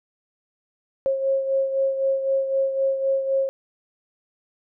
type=beating tone pair; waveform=sine; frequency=539 / 542.9 Hz; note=C#5 / C#5; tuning=-49 / -36 cents; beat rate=3.9 Hz; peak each=-20 / -28 dBFS; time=1.06-3.49 s; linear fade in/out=0 ms; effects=none